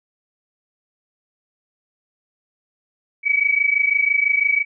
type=tone pair together; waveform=sine; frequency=2262 / 2288 Hz; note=C#7 / D7; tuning=+34 / -46 cents; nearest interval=unison; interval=20 cents; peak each=-18 dBFS; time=3.23-4.65 s; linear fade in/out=50 ms; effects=none